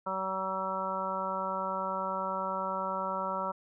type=harmonic tone; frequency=190 Hz; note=F#3; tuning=46 cents sharp; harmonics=1 / 2 / 3 / 4 / 5 / 6 / 7; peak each=-42 / -46 / -37 / -44 / -35 / -40 / -36 dBFS; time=0.06-3.52 s; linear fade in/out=10 ms; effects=none